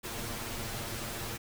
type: noise with comb filter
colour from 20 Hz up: pink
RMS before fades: -38 dBFS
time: 0.03-1.38 s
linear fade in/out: 20 ms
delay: 8.7 ms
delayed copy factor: +0.9
effects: none